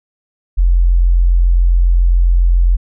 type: tone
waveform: sine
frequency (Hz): 43.65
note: F1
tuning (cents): 0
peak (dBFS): -7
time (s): 0.57-2.77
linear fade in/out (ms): 20
effects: none